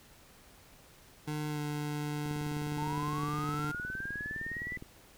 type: tone with pitch glide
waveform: 25% pulse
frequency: 150.8 to 148.38 Hz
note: D3 to D3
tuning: +46 to +18 cents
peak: -30 dBFS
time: 1.27-3.72 s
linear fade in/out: 10 ms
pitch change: -28 cents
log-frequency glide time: 1.48-1.6 s
type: click train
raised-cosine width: 3 ms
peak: -31 dBFS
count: 51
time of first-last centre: 2.26-4.824 s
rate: 19.5 Hz
type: linear sweep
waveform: sine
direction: up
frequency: 880 to 2000 Hz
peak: -36 dBFS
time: 2.78-4.77 s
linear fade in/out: 2 ms
effects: pink hiss -58 dBFS RMS until 5.17 s